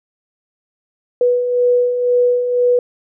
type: beating tone pair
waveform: sine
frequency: 489 / 491 Hz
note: B4 / B4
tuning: -17 / -10 cents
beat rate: 2 Hz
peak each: -21 / -12 dBFS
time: 1.21-2.79 s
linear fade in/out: 2 ms
effects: none